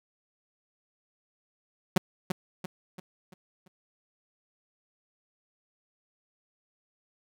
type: tone with echo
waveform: sawtooth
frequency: 183.6 Hz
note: F#3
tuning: 13 cents flat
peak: -15 dBFS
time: 1.96-1.98 s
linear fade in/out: 5 ms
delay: 340 ms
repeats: 5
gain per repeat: -7 dB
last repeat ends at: 3.68 s
effects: none